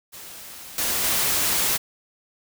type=noise with level steps; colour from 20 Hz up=white; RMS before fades=-40 / -24 / -22 dBFS; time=0.12-1.78 s; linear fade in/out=20 ms; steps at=0.78 / 1.04 s; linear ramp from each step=2 ms; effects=none